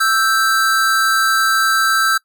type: tone pair together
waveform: square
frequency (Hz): 1318.5 / 1566.5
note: E6 / G6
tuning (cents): 0 / -2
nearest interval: minor third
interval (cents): 298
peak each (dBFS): -16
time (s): 0-2.18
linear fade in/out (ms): 10
effects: noise-tail reverb RT60 0.1 s tail -22 dB re dry